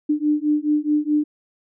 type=beating tone pair; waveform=sine; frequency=297 / 301.7 Hz; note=D4 / D4; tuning=+20 / +47 cents; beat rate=4.7 Hz; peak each=-20 dBFS; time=0.09-1.24 s; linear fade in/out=10 ms; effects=none